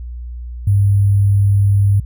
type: tone with sample-and-hold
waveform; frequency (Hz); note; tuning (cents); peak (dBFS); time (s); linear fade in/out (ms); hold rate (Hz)
sine; 100; G2; +35; -9; 0.67-2; 5; 11025
effects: added 60 Hz sine -25 dBFS peak until 2.05 s